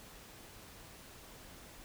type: silence
effects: pink hiss -54 dBFS RMS until 1.84 s